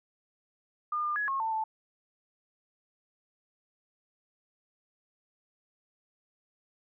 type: tone with pitch steps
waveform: sine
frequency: 1211 / 1203 / 1682 / 1084 / 892 / 878 Hz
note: D#6 / D6 / G#6 / C#6 / A5 / A5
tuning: -47 / +41 / +22 / -39 / +23 / -4 cents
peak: -28 dBFS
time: 0.92-1.64 s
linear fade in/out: 5 ms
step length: 120 ms
effects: none